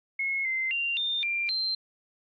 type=tone with pitch steps; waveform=sine; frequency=2173 / 2076 / 2774 / 3617 / 2378 / 4135 Hz; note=C#7 / C7 / F7 / A7 / D7 / C8; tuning=-35 / -14 / -12 / +47 / +21 / -21 cents; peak=-26 dBFS; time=0.19-1.75 s; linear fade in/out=5 ms; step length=260 ms; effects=AAC 48 kbps